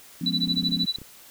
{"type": "chord", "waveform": "sine", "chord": "C# dominant seventh", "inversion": "first", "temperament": "equal", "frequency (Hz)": [174.61, 207.7, 246.9, 277.2], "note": ["E#3", "G#3", "B3", "C#4"], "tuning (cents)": [0, 0, 0, 0], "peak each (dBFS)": [-29, -34, -31, -34], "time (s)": [0.21, 0.86], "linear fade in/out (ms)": 5}
{"type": "tone with tremolo", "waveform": "sine", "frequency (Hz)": 3961, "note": "B7", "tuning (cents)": 4, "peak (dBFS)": -20, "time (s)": [0.26, 0.96], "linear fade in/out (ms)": 2, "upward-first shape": "sine", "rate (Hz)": 13, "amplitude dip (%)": 100}
{"type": "clicks", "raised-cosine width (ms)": 3, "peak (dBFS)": -29, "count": 11, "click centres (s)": [0.435, 0.477, 0.521, 0.575, 0.631, 0.688, 0.72, 0.764, 0.837, 0.986, 1.017]}
{"effects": ["white hiss -49 dBFS RMS until 1.3 s"]}